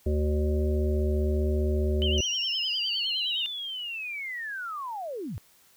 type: harmonic tone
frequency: 75.1 Hz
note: D2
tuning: 39 cents sharp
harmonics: 1 / 3 / 5 / 7 / 8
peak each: -24 / -33 / -30 / -40 / -37 dBFS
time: 0.06-2.21 s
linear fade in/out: 5 ms
type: tone with vibrato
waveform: sine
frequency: 2960 Hz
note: F#7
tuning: in tune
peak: -27 dBFS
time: 2.02-3.46 s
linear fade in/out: 0 ms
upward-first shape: triangle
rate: 9.7 Hz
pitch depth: 130 cents each way
type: linear sweep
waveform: sine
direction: down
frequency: 5920 to 71.4 Hz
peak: -32 dBFS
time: 2.18-5.38 s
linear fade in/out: 0 ms
effects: white hiss -60 dBFS RMS until 5.76 s